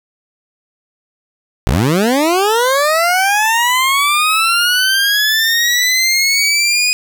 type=linear sweep; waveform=20% pulse; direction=up; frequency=45.76 to 2489 Hz; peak=-6 dBFS; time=1.67-6.93 s; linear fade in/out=0 ms; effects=none